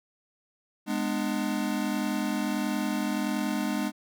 square chord, G# diminished, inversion none, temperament just, 207.7 / 249.2 / 299 Hz, G#3 / B3 / D4, 0 / +16 / +31 cents, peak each -31 / -33 / -32 dBFS, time 0.86-3.92 s, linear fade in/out 50 ms, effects none

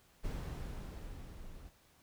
brown noise with level ramp, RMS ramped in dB -38 to -52 dBFS, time 0.23-1.7 s, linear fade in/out 20 ms, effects pink hiss -67 dBFS RMS until 2.02 s

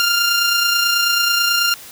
15% pulse tone with amplitude modulation, 1396.9 Hz, F6, in tune, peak -6 dBFS, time 0-1.74 s, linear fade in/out 0 ms, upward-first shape sine, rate 29.2 Hz, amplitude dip 35%, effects white hiss -38 dBFS RMS until 1.91 s

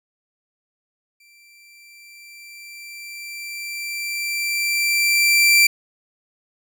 sawtooth tone with exponential growth, 2349 Hz, D7, in tune, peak -7 dBFS, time 1.2-5.67 s, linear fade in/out 5 ms, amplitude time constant 970 ms, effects none

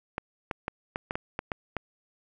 clicks, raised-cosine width 0.5 ms, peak -15 dBFS, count 9, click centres 0.181 / 0.512 / 0.681 / 0.959 / 1.109 / 1.155 / 1.391 / 1.518 / 1.767 s, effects none

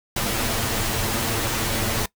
pink noise with comb filter, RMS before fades -24 dBFS, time 0.16-2.06 s, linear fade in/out 5 ms, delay 8.9 ms, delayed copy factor +0.7, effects noise-tail reverb RT60 0.1 s tail -21 dB re dry

